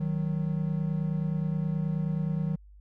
triangle tone pair together, 155.7 / 185.16 Hz, D#3 / F#3, +2 / +2 cents, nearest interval minor third, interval 300 cents, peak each -26 / -29 dBFS, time 0-2.56 s, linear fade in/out 10 ms, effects added 50 Hz sine -49 dBFS peak until 2.8 s

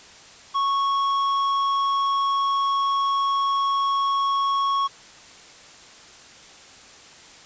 sine tone with tanh clipping, 1105 Hz, C#6, 6 cents flat, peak -21 dBFS, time 0.54-4.88 s, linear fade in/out 20 ms, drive 9 dB, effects white hiss -46 dBFS RMS until 7.45 s + resampled to 16000 Hz

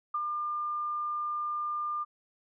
sine tone with ADSR envelope, 1200 Hz, D6, 37 cents sharp, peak -27 dBFS, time 0.14-2.05 s, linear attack 7 ms, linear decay 44 ms, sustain -3 dB, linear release 27 ms, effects none

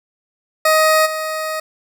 20% pulse tone with level steps, 628 Hz, D#5, 16 cents sharp, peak -6 / -16 dBFS, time 0.65-1.6 s, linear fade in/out 5 ms, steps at 1.05 s, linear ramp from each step 20 ms, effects none

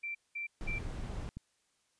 sine tone bursts, 2349 Hz, D7, in tune, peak -36 dBFS, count 3, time 0.03-0.79 s, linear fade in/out 10 ms, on 120 ms, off 200 ms
brown noise, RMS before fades -39 dBFS, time 0.61-1.29 s, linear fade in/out 0 ms
click, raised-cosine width 5 ms, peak -30 dBFS, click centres 1.37 s
effects white hiss -75 dBFS RMS until 1.99 s + resampled to 22050 Hz

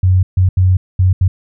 sine tone bursts at uneven times, 92.5 Hz, F#2, in tune, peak -7 dBFS, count 5, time 0.03-0.23 / 0.37-0.49 / 0.57-0.77 / 0.99-1.13 / 1.21-1.28 s, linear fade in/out 5 ms, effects none

